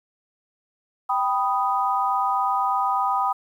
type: chord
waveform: sine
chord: G augmented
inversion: none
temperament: equal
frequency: 784 / 987.8 / 1244.5 Hz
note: G5 / B5 / D#6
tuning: 0 / 0 / 0 cents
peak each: -24 dBFS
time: 1.09-3.33 s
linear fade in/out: 10 ms
effects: 9-bit